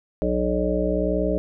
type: harmonic tone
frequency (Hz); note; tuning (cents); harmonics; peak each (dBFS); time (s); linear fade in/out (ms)
61.1; B1; -18; 1 / 3 / 5 / 7 / 9 / 10; -27 / -27 / -27 / -27 / -27 / -27; 0.22-1.38; 0
effects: none